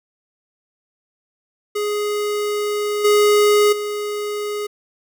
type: tone with level steps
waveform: square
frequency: 416.2 Hz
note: G#4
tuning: 4 cents sharp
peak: -20 / -12 / -23 dBFS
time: 1.75-4.67 s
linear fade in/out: 10 ms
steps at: 3.04 / 3.72 s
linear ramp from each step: 10 ms
effects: none